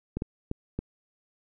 clicks, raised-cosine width 3 ms, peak -17 dBFS, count 4, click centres 0.17 / 0.221 / 0.514 / 0.79 s, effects none

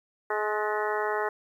harmonic tone with a mistuned harmonic, 211.4 Hz, G#3, 31 cents sharp, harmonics 2 / 3 / 4 / 5 / 6 / 7 / 8 / 9, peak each -30 / -35 / -32 / -35 / -36 / -36 / -38 / -38 dBFS, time 0.3-1.29 s, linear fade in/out 5 ms, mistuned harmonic 8, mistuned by +57 cents, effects 10-bit

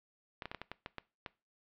clicks, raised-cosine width 0.3 ms, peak -24 dBFS, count 9, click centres 0.422 / 0.456 / 0.515 / 0.547 / 0.616 / 0.716 / 0.861 / 0.983 / 1.262 s, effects noise-tail reverb RT60 0.3 s tail -21 dB re dry + low-pass 4000 Hz 12 dB/octave

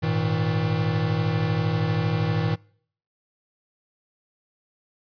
square chord, Ab suspended second, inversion none, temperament equal with one note detuned, 103.83 / 116.54 / 159.11 Hz, Ab2 / Bb2 / Eb3, 0 / 0 / +39 cents, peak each -28 / -28 / -25 dBFS, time 0.02-2.56 s, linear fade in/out 20 ms, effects noise-tail reverb RT60 0.6 s tail -26 dB re dry + resampled to 11025 Hz

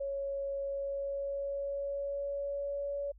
sine tone with pitch glide, 554.4 to 566.4 Hz, C#5 to C#5, 0 to +37 cents, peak -33 dBFS, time 0-3.12 s, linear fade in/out 10 ms, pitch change +37 cents, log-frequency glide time 0.6-3 s, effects added 50 Hz sine -54 dBFS peak until 3.18 s

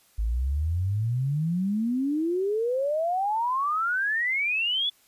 sine exponential sweep, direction up, 51.9 to 3487 Hz, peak -23 dBFS, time 0.18-4.9 s, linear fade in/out 10 ms, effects white hiss -61 dBFS RMS until 5.07 s + resampled to 32000 Hz

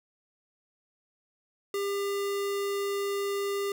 square tone, 400.3 Hz, G4, 36 cents sharp, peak -29 dBFS, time 1.74-3.72 s, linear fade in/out 2 ms, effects none

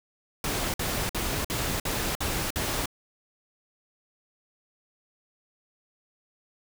pink noise bursts, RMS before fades -29 dBFS, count 7, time 0.44-2.858 s, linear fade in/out 2 ms, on 300 ms, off 53 ms, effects none

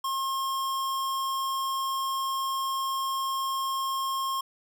square tone, 1073 Hz, C6, 43 cents sharp, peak -28 dBFS, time 0.04-4.41 s, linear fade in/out 5 ms, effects none

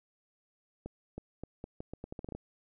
accelerating click train, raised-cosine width 2 ms, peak -27 dBFS, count 13, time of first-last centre 0.86-2.35 s, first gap 320 ms, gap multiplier 0.8, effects none

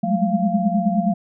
sine tone cluster, 182.6 / 198.1 / 207.5 / 217 / 692 Hz, F#3 / G3 / G#3 / A3 / F5, -23 / +18 / -1 / -24 / -16 cents, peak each -23 dBFS, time 0.03-1.14 s, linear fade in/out 10 ms, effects none

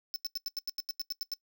square tone bursts, 5274 Hz, E8, in tune, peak -32 dBFS, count 12, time 0.14-1.337 s, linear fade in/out 0 ms, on 20 ms, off 87 ms, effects noise-tail reverb RT60 0.1 s tail -20 dB re dry

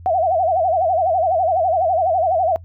sine tone with vibrato, 698.5 Hz, F5, in tune, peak -14 dBFS, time 0.06-2.56 s, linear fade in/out 0 ms, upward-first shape sine, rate 12 Hz, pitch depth 170 cents each way, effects noise-tail reverb RT60 0.1 s tail -23 dB re dry + added 86 Hz sine -36 dBFS peak until 2.64 s

